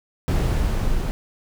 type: noise with level ramp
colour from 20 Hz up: brown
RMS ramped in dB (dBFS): -18 to -23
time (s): 0.28-1.11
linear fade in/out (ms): 0
effects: none